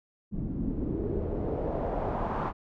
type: noise with low-pass filter sweep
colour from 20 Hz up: pink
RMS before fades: -31 dBFS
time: 0.31-2.53 s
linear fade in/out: 50 ms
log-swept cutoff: 210 to 1100 Hz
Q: 2.3
effects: none